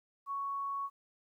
sine tone, 1112 Hz, C#6, 5 cents sharp, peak -34 dBFS, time 0.26-0.9 s, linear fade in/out 50 ms, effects 12-bit

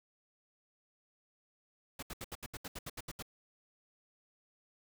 pink noise bursts, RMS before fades -43 dBFS, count 12, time 1.99-3.225 s, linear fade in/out 5 ms, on 36 ms, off 73 ms, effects none

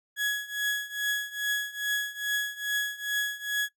35% pulse tone with tremolo, 1677 Hz, G#6, 16 cents sharp, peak -22 dBFS, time 0.16-3.69 s, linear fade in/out 50 ms, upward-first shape triangle, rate 2.4 Hz, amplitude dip 90%, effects noise-tail reverb RT60 0.1 s tail -19 dB re dry

